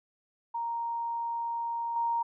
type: tone with level steps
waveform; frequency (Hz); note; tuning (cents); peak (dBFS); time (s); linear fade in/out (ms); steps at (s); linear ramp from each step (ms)
sine; 932.3; A#5; 0; -30 / -26; 0.54-2.23; 10; 1.96; 2
effects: none